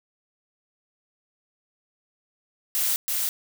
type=noise with echo; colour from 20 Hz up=blue; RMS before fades=-24 dBFS; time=2.75-2.96 s; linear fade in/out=0 ms; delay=330 ms; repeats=1; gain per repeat=-2 dB; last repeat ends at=3.29 s; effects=none